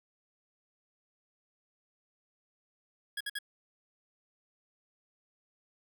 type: tone bursts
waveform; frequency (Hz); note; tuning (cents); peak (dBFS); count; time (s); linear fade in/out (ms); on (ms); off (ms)
25% pulse; 1661.2; G#6; 0; -30; 3; 3.17-3.388; 5; 36; 55
effects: none